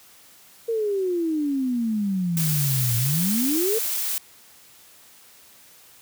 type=exponential two-way sweep; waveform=sine; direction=down then up; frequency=466.2 to 115.4 to 466.2 Hz; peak=-21 dBFS; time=0.68-3.79 s; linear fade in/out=10 ms; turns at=2.97 s
type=noise; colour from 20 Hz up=blue; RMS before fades=-26 dBFS; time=2.37-4.18 s; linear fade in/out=0 ms
effects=white hiss -51 dBFS RMS until 6.01 s + high-pass 60 Hz 12 dB/octave